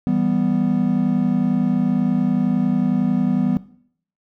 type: chord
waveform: triangle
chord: E minor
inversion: none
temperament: equal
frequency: 164.81 / 196 / 246.9 Hz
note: E3 / G3 / B3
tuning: 0 / 0 / 0 cents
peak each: -22 / -19 / -17 dBFS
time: 0.07-3.57 s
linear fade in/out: 0 ms
effects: noise-tail reverb RT60 0.6 s tail -17 dB re dry